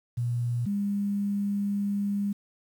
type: tone pair in turn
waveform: sine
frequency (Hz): 120.1 / 202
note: B2 / G#3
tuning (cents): -48 / -48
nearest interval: major sixth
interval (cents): 900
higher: second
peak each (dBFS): -25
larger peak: neither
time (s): 0.17-0.66 / 0.66-2.33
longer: second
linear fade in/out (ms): 10
effects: 9-bit